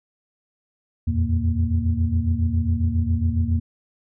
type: tone cluster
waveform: sine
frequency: 82.4 / 89.7 / 116.2 / 232.1 Hz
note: E2 / F2 / A#2 / A#3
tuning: 0 / +47 / -5 / -7 cents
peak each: -21 / -22 / -29 / -26 dBFS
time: 1.07-3.6 s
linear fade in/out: 10 ms
effects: tanh soft clip ceiling -8 dBFS